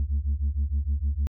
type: beating tone pair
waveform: sine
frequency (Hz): 68.1 / 74.6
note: C#2 / D2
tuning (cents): -30 / +28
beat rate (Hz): 6.5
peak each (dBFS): -24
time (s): 0-1.27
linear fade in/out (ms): 0
effects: tanh soft clip ceiling -20 dBFS